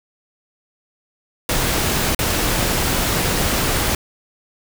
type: noise with dropouts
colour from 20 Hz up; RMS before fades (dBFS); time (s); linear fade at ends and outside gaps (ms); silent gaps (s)
pink; -19; 1.49-3.95; 2; 2.148-2.19
effects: none